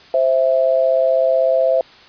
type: tone pair together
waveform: sine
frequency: 523.3 / 659.3 Hz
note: C5 / E5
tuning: 0 / 0 cents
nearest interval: major third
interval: 400 cents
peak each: -15 dBFS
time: 0.14-1.81 s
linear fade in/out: 2 ms
effects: white hiss -44 dBFS RMS until 2.08 s + resampled to 11025 Hz